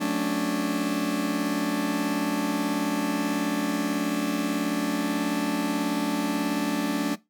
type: chord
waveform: 40% pulse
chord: D major seventh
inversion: first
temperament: just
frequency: 183.54 / 220.2 / 275.3 / 293.7 Hz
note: F#3 / A3 / C#4 / D4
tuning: -14 / +2 / -12 / 0 cents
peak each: -31 / -30 / -30 / -26 dBFS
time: 0-7.16 s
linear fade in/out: 20 ms
effects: noise-tail reverb RT60 0.2 s tail -19 dB re dry